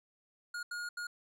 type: tone bursts at uneven times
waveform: square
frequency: 1432 Hz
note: F6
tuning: 43 cents sharp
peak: -38 dBFS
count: 3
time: 0.54-0.63 / 0.71-0.89 / 0.97-1.07 s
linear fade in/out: 5 ms
effects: low-pass 10000 Hz 12 dB/octave